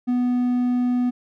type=tone; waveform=triangle; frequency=246.9 Hz; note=B3; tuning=in tune; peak=-16 dBFS; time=0.07-1.11 s; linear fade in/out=20 ms; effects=none